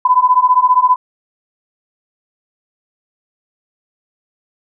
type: beating tone pair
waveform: sine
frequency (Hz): 997 / 1012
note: B5 / B5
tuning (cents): +16 / +42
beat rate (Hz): 15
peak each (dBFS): -11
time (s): 0.05-0.96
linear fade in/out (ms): 5
effects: none